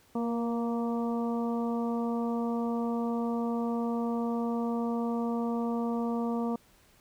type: harmonic tone with a mistuned harmonic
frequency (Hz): 233.1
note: A#3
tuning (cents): 0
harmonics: 1 / 2 / 3 / 4 / 5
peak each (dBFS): -29 / -35 / -39 / -41 / -43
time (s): 0.15-6.56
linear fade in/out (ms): 5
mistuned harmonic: 2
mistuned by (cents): +19
effects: pink hiss -62 dBFS RMS until 7 s